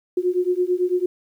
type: beating tone pair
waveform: sine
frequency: 356.4 / 365.4 Hz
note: F4 / F#4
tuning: +35 / -22 cents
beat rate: 9 Hz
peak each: -21 dBFS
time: 0.17-1.06 s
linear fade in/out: 5 ms
effects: 9-bit